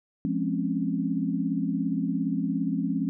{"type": "chord", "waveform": "sine", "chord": "Db major seventh", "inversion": "first", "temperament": "just", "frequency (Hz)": [173.24, 207.9, 259.9, 277.2], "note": ["F3", "Ab3", "C4", "Db4"], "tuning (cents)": [-14, 2, -11, 0], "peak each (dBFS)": -30, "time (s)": [0.25, 3.09], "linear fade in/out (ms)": 0, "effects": []}